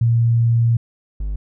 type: tone pair in turn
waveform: sine / triangle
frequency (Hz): 116.54 / 50.55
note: A#2 / G#1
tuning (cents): 0 / -46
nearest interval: octave + major second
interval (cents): 1446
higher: first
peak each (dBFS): -12 / -19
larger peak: first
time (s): 0.01-0.77 / 1.2-1.36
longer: first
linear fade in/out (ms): 5
effects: none